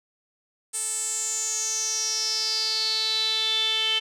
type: tone with band-pass filter sweep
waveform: sawtooth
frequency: 440 Hz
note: A4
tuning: in tune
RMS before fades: -26 dBFS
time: 0.73-4 s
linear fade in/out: 20 ms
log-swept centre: 8600 to 3100 Hz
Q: 8.5
effects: none